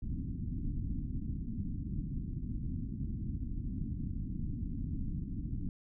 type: low-pass noise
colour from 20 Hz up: pink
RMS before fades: -37 dBFS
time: 0.02-5.69 s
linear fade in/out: 2 ms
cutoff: 280 Hz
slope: 48 dB/octave
effects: none